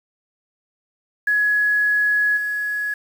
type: tone with level steps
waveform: sine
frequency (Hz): 1682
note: G#6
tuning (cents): +22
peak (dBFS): -15 / -21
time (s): 1.27-2.94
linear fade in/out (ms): 5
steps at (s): 2.36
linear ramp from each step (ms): 20
effects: 7-bit